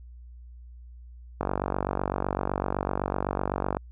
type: click train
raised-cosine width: 1 ms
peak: -12 dBFS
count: 114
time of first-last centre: 1.41-3.769 s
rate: 47.9 Hz
effects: added 60 Hz sine -43 dBFS peak until 3.91 s